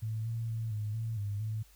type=tone with pitch steps; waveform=sine; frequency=110.3 / 114.6 / 112.5 / 105.9 / 112.6 / 102 / 109.2 Hz; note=A2 / A#2 / A2 / G#2 / A2 / G#2 / A2; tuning=+5 / -29 / +39 / +34 / +40 / -31 / -13 cents; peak=-32 dBFS; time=0.02-1.63 s; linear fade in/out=10 ms; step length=230 ms; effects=added 50 Hz sine -59 dBFS peak until 1.75 s + white hiss -63 dBFS RMS until 1.75 s